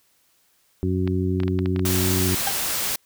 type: harmonic tone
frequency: 92.5 Hz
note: F#2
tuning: in tune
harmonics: 1 / 2 / 3 / 4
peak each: -23 / -26 / -27 / -27 dBFS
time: 0.83-2.35 s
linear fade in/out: 0 ms
type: clicks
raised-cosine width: 0.3 ms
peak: -17 dBFS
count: 11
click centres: 1.076 / 1.402 / 1.434 / 1.48 / 1.59 / 1.659 / 1.762 / 1.794 / 1.852 / 2.015 / 2.047 s
type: noise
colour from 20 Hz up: white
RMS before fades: -25 dBFS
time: 1.85-2.96 s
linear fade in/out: 5 ms
type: tone with exponential decay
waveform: 35% pulse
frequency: 794 Hz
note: G5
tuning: 22 cents sharp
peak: -18 dBFS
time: 2.47-2.56 s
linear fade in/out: 2 ms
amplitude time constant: 18 ms
effects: white hiss -63 dBFS RMS until 3.05 s